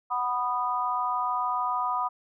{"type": "chord", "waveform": "sine", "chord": "B major", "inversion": "second", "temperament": "just", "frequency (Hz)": [740.8, 987.8, 1234.7], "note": ["F#5", "B5", "D#6"], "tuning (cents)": [2, 0, -14], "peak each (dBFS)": [-32, -28, -29], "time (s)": [0.1, 2.09], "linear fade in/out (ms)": 20, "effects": []}